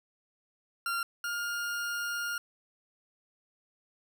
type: tone pair in turn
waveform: 40% pulse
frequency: 1383 / 1412.9 Hz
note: F6 / F6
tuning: -17 / +20 cents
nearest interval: unison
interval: 37 cents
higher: second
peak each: -29 / -31 dBFS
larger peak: first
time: 0.86-1.03 / 1.24-2.38 s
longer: second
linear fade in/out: 2 ms
effects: none

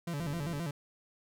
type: tone with vibrato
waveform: 40% pulse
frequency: 156.3 Hz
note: D#3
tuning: 8 cents sharp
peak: -33 dBFS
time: 0.07-0.71 s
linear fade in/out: 5 ms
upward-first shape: square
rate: 7.6 Hz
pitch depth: 150 cents each way
type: click train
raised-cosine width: 3 ms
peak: -34 dBFS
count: 20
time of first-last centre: 0.2-0.597 s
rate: 47.8 Hz
effects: none

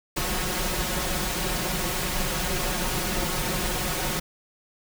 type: noise with comb filter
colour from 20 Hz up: pink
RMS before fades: -27 dBFS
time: 0.16-4.2 s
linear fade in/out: 10 ms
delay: 5.5 ms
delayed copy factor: +0.75
effects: none

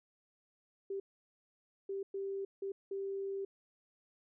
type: tone bursts at uneven times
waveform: sine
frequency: 392 Hz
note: G4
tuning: in tune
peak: -36 dBFS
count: 5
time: 0.9-1 / 1.89-2.03 / 2.14-2.45 / 2.62-2.72 / 2.91-3.45 s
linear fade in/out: 5 ms
effects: none

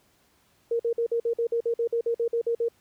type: tone bursts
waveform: sine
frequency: 466.2 Hz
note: A#4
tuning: in tune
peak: -22 dBFS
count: 15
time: 0.71-2.685 s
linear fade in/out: 5 ms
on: 85 ms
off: 50 ms
effects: pink hiss -64 dBFS RMS until 2.8 s + high-pass 60 Hz 12 dB/octave

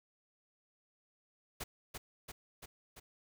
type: noise with echo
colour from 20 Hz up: pink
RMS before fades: -41 dBFS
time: 1.6-1.64 s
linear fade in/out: 10 ms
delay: 340 ms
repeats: 4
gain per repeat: -3 dB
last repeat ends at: 3 s
effects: none

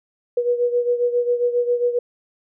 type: beating tone pair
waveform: sine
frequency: 483 / 490.4 Hz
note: B4 / B4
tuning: -39 / -12 cents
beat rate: 7.4 Hz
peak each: -18 / -23 dBFS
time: 0.37-1.99 s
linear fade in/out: 5 ms
effects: none

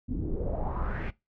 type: noise with low-pass filter sweep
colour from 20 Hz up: brown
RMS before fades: -31 dBFS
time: 0.08-1.11 s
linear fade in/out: 20 ms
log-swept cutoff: 220 to 2400 Hz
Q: 3.9
effects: noise-tail reverb RT60 0.2 s tail -20 dB re dry

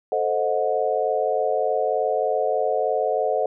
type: chord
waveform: sine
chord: A diminished seventh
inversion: none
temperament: equal with one note detuned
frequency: 440 / 523.3 / 622.3 / 728.5 Hz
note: A4 / C5 / Eb5 / Gb5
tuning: 0 / 0 / 0 / -27 cents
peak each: -25 dBFS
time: 0.12-3.46 s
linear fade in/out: 2 ms
effects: none

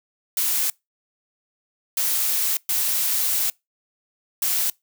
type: noise bursts at uneven times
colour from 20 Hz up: blue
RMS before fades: -22 dBFS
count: 4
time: 0.37-0.7 / 1.97-2.57 / 2.69-3.5 / 4.42-4.7 s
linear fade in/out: 2 ms
effects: noise-tail reverb RT60 0.2 s tail -25 dB re dry

